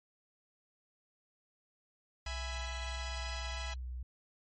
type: tone with vibrato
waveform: sine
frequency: 62.7 Hz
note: B1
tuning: 27 cents sharp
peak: -38 dBFS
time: 2.26-4.03 s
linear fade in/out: 5 ms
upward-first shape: square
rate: 1.6 Hz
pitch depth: 15 cents each way
type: chord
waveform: 10% pulse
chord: E major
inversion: none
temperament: equal with one note detuned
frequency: 659.3 / 830.6 / 996.9 Hz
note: E5 / G#5 / B5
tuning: 0 / 0 / +16 cents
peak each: -37 dBFS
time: 2.26-3.74 s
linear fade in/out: 5 ms
effects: MP3 32 kbps